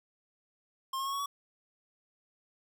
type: tone with pitch steps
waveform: square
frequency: 1065 / 1081.1 / 1097.5 / 1114.1 / 1130.9 Hz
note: C6 / C#6 / C#6 / C#6 / C#6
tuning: +30 / -44 / -18 / +8 / +34 cents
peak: -33 dBFS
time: 0.93-1.26 s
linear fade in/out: 5 ms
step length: 66 ms
effects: none